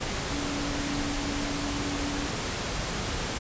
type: tone in noise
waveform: sine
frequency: 285.8 Hz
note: D4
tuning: 47 cents flat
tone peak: -32 dBFS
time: 0.31-2.27 s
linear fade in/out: 20 ms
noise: pink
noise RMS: -31 dBFS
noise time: 0-3.39 s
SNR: -4 dB
effects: resampled to 16000 Hz